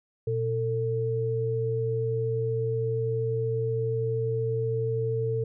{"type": "tone pair together", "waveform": "sine", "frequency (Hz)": [119.4, 447.9], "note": ["A#2", "A4"], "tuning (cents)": [42, 31], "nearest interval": "octave + major seventh", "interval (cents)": 2289, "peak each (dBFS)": [-28, -27], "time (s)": [0.27, 5.44], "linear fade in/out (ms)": 5, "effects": []}